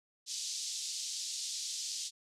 white band-pass noise, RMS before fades -39 dBFS, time 0.26-2.11 s, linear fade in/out 50 ms, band 3900 to 7200 Hz, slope 24 dB/octave, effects low-pass 11000 Hz 12 dB/octave

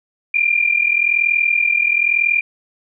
sine tone pair together, 2374 / 2415 Hz, D7 / D7, +18 / +48 cents, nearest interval unison, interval 30 cents, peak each -16 / -16 dBFS, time 0.34-2.41 s, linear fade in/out 5 ms, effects none

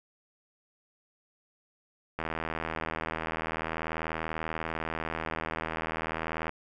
click train, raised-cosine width 0.5 ms, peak -17 dBFS, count 347, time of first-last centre 2.19-6.493 s, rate 80.4 Hz, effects none

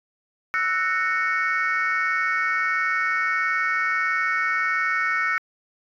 sine chord, F# dominant seventh, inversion third, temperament equal with one note detuned, 1318.5 / 1480 / 1839 / 2217 Hz, E6 / F#6 / A#6 / C#7, 0 / 0 / -24 / 0 cents, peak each -25 dBFS, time 0.54-5.38 s, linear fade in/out 0 ms, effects tanh soft clip ceiling -14 dBFS

